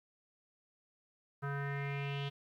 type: tone with low-pass filter sweep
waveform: square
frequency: 140.7 Hz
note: C#3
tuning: 26 cents sharp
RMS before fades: -38 dBFS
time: 1.42-2.3 s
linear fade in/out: 20 ms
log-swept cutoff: 1400 to 3300 Hz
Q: 4.8
effects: 12-bit